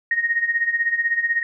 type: tone with tremolo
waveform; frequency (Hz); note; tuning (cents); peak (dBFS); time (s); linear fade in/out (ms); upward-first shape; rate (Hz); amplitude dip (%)
sine; 1864.7; A#6; 0; -15; 0.11-1.43; 2; sine; 16; 75
effects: none